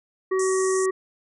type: harmonic tone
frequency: 377.8 Hz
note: F#4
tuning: 36 cents sharp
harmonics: 1 / 3 / 5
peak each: -20 / -30 / -34 dBFS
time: 0.31-0.91 s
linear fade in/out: 10 ms
type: band-pass noise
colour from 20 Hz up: pink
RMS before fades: -33 dBFS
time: 0.39-0.86 s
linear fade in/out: 5 ms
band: 5700 to 9600 Hz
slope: 96 dB/octave
effects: none